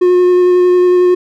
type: tone with vibrato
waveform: triangle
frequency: 360 Hz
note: F#4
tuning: 47 cents flat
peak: -4 dBFS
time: 0.01-1.15 s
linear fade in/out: 10 ms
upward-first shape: square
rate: 11 Hz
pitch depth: 8 cents each way
effects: none